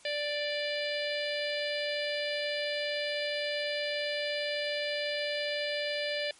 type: harmonic tone with a mistuned harmonic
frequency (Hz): 587.3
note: D5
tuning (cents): 0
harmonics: 1 / 3 / 4 / 5 / 6 / 7 / 8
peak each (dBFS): -33 / -38 / -39 / -40 / -41 / -41 / -42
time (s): 0.05-6.31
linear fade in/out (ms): 2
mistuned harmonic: 8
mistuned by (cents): +43
effects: white hiss -57 dBFS RMS until 6.39 s + MP3 48 kbps